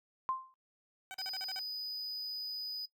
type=tone with exponential decay; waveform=sine; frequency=1046.5 Hz; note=C6; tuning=in tune; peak=-28 dBFS; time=0.29-0.54 s; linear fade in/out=0 ms; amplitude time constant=54 ms
type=tone bursts; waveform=15% pulse; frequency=761 Hz; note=F#5; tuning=48 cents sharp; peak=-36 dBFS; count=7; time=1.11-1.592 s; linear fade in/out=0 ms; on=32 ms; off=43 ms
type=tone; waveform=triangle; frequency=4978 Hz; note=D#8; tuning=in tune; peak=-36 dBFS; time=1.18-2.86 s; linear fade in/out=10 ms
effects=noise-tail reverb RT60 0.1 s tail -21 dB re dry